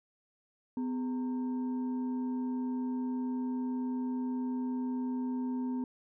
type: tone with frequency modulation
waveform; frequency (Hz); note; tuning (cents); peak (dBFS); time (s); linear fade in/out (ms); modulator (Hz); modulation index
sine; 252.6; B3; +39; -31; 0.77-5.84; 2; 667; 0.32
effects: none